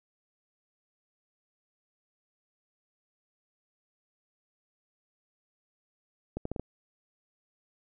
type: accelerating click train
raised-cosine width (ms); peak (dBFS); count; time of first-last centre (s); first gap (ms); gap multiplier
2; -20; 5; 6.37-6.596; 84; 0.74
effects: none